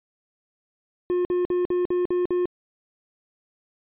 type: tone bursts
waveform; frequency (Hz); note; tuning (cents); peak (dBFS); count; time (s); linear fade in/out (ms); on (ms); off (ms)
triangle; 357.2; F4; +39; -18; 7; 1.1-2.456; 0; 150; 51
effects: resampled to 8000 Hz